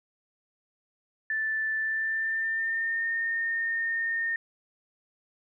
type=tone with pitch glide; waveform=sine; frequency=1760 to 1829.4 Hz; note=A6 to A#6; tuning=0 to -33 cents; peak=-26 dBFS; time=1.3-4.36 s; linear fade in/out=2 ms; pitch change=+67 cents; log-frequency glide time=1.77-3.07 s; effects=none